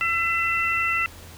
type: harmonic tone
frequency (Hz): 672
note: E5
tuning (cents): +33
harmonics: 2 / 3 / 4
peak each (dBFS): -26 / -25 / -24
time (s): 0.01-1.06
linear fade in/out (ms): 0
effects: added 85 Hz sine -44 dBFS peak until 1.37 s + pink hiss -45 dBFS RMS until 1.37 s